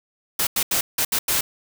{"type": "noise bursts at uneven times", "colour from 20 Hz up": "white", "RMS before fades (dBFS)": -21, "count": 6, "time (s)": [[0.39, 0.47], [0.56, 0.63], [0.71, 0.81], [0.98, 1.05], [1.12, 1.19], [1.28, 1.41]], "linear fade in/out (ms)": 5, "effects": []}